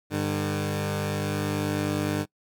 15% pulse tone pair together, 100 / 150.25 Hz, G2 / D3, +35 / +40 cents, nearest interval perfect fifth, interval 705 cents, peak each -22 dBFS, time 0.1-2.26 s, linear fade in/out 50 ms, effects noise-tail reverb RT60 0.1 s tail -23 dB re dry

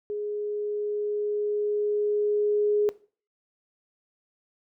sine tone with level ramp, 416.6 Hz, G#4, 5 cents sharp, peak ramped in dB -28 to -19 dBFS, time 0.1-2.89 s, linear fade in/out 0 ms, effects noise-tail reverb RT60 0.4 s tail -19 dB re dry

